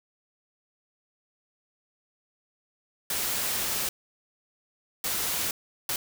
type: noise bursts at uneven times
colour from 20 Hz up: white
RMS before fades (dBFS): -29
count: 3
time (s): 3.1-3.89 / 5.04-5.51 / 5.89-5.96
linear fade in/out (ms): 2
effects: none